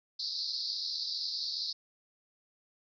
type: band-pass noise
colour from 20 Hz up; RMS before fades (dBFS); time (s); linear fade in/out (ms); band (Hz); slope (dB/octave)
white; -36; 0.19-1.73; 10; 4000 to 5100; 96
effects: none